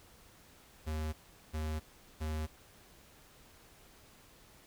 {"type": "tone bursts", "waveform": "square", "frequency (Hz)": 77.78, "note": "D#2", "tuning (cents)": 0, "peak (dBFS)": -35, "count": 3, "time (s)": [0.86, 2.47], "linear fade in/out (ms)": 20, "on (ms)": 270, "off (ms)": 400, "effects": ["pink hiss -60 dBFS RMS until 4.66 s"]}